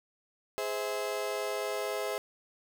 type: chord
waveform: 35% pulse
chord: Ab augmented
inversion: none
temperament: just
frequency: 415.3 / 519.1 / 648.9 Hz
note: Ab4 / C5 / E5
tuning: 0 / -14 / -27 cents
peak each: -34 / -35 / -35 dBFS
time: 0.58-2.18 s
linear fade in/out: 0 ms
effects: none